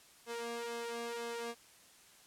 sawtooth tone with flanger, 234.4 Hz, A#3, 10 cents sharp, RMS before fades -41 dBFS, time 0.26-1.55 s, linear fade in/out 50 ms, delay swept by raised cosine 1.9 to 2.46 ms, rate 2 Hz, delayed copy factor +1, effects white hiss -61 dBFS RMS until 2.26 s + low-pass 11000 Hz 12 dB/octave

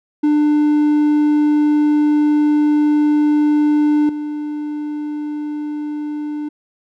triangle tone with level steps, 298.2 Hz, D4, 27 cents sharp, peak -9 / -19 dBFS, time 0.23-6.49 s, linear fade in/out 10 ms, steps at 4.09 s, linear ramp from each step 2 ms, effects none

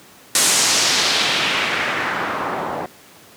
white noise with low-pass filter sweep, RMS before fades -19 dBFS, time 0.35-2.86 s, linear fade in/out 2 ms, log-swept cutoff 9200 to 750 Hz, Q 1.5, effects pink hiss -45 dBFS RMS until 3.36 s + high-pass 150 Hz 12 dB/octave

